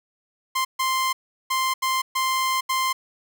sawtooth tone bursts at uneven times, 1046.5 Hz, C6, in tune, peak -17 dBFS, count 6, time 0.55-0.65 / 0.79-1.13 / 1.5-1.74 / 1.82-2.02 / 2.15-2.61 / 2.69-2.93 s, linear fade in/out 10 ms, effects none

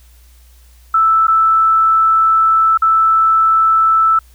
sine tone with dropouts, 1318.5 Hz, E6, in tune, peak -8 dBFS, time 0.94-4.19 s, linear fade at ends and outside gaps 5 ms, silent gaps 1.27-1.28 / 2.775-2.82 s, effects added 60 Hz sine -42 dBFS peak until 4.34 s + white hiss -52 dBFS RMS until 4.34 s

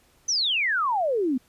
sine exponential sweep, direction down, 6240 to 240 Hz, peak -21 dBFS, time 0.28-1.38 s, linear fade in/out 10 ms, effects pink hiss -61 dBFS RMS until 1.48 s + resampled to 32000 Hz

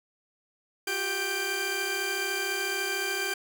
sawtooth tone cluster, 360.6 / 394.5 / 1568 / 2374 Hz, F#4 / G4 / G6 / D7, -45 / +11 / 0 / +18 cents, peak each -34 / -31 / -28 / -30 dBFS, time 0.87-3.34 s, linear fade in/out 5 ms, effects none

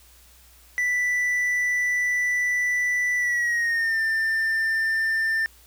triangle tone with pitch glide, 1975.5 to 1790.7 Hz, B6 to A6, 0 to +30 cents, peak -19 dBFS, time 0.78-5.46 s, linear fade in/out 0 ms, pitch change -170 cents, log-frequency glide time 3.17-4 s, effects added 60 Hz sine -54 dBFS peak until 5.66 s + white hiss -54 dBFS RMS until 5.66 s

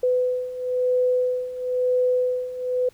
sine beating tone pair, 501 / 502 Hz, B4 / B4, +25 / +28 cents, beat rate 1 Hz, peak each -25 / -21 dBFS, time 0.03-2.89 s, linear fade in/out 5 ms, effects pink hiss -57 dBFS RMS until 2.93 s

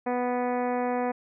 harmonic tone, 246.9 Hz, B3, in tune, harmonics 1 / 2 / 3 / 4 / 5 / 6 / 7 / 8 / 9 / 10, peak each -30 / -29 / -30 / -36 / -42 / -46 / -43 / -45 / -47 / -51 dBFS, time 0.06-1.12 s, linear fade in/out 10 ms, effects none

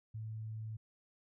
sine tone, 109.8 Hz, A2, 3 cents flat, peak -40 dBFS, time 0.14-0.77 s, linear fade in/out 10 ms, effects none

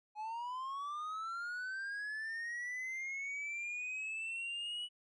triangle linear sweep, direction up, 836 to 2950 Hz, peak -37 dBFS, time 0.15-4.89 s, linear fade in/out 50 ms, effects resampled to 22050 Hz

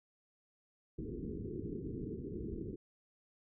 white low-pass noise, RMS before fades -42 dBFS, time 0.98-2.76 s, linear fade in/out 10 ms, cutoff 440 Hz, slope 96 dB/octave, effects none

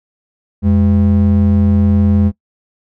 triangle ring-modulated tone, 146.83 Hz, D3, in tune, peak -3 dBFS, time 0.62-2.32 s, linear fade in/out 50 ms, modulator 59.6 Hz, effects noise-tail reverb RT60 0.1 s tail -22 dB re dry

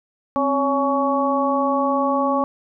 harmonic tone with a mistuned harmonic, 280.2 Hz, C#4, 19 cents sharp, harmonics 1 / 2 / 3 / 4, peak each -22 / -22 / -24 / -22 dBFS, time 0.36-2.44 s, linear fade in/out 0 ms, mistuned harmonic 1, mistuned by -92 cents, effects none

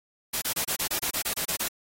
white noise bursts, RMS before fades -28 dBFS, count 12, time 0.33-1.684 s, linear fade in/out 10 ms, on 89 ms, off 26 ms, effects AAC 48 kbps

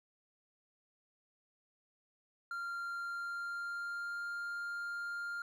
triangle tone with pitch glide, 1388 to 1400.9 Hz, F6 to F6, -11 to +5 cents, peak -36 dBFS, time 2.51-5.42 s, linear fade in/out 2 ms, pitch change +16 cents, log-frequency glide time 2.92-4.25 s, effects none

